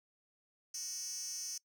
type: tone with high-pass filter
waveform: 10% pulse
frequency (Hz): 371.7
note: F#4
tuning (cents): +8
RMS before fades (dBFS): -42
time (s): 0.74-1.58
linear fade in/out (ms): 5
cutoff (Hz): 6100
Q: 6.3
effects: noise-tail reverb RT60 0.1 s tail -23 dB re dry